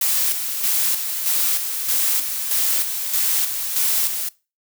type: noise with tremolo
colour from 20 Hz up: blue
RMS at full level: -19 dBFS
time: 0.01-4.29 s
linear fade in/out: 5 ms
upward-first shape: square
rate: 1.6 Hz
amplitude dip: 50%
effects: noise-tail reverb RT60 0.3 s tail -22 dB re dry